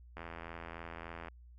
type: click train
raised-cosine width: 0.5 ms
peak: -29 dBFS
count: 94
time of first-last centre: 0.17-1.284 s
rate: 83.5 Hz
effects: added 60 Hz sine -53 dBFS peak until 1.58 s